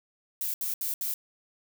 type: noise bursts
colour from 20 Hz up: violet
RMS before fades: -31 dBFS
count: 4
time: 0.41-1.14 s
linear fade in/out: 2 ms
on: 130 ms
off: 70 ms
effects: none